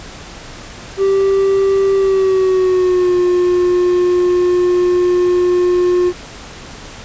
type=tone with pitch glide; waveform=triangle; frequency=390 to 357.6 Hz; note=G4 to F4; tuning=-9 to +41 cents; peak=-8 dBFS; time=0.97-6.13 s; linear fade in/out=50 ms; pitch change=-150 cents; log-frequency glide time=1.95-3.17 s; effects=pink hiss -33 dBFS RMS until 7.04 s + resampled to 16000 Hz